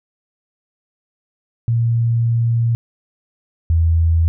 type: tone pair in turn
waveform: sine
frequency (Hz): 116.54 / 82.41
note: A#2 / E2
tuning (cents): 0 / 0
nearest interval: tritone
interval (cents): 600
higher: first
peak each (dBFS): -13 / -11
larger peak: second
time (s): 1.68-2.75 / 3.7-4.28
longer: first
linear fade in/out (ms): 0
effects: none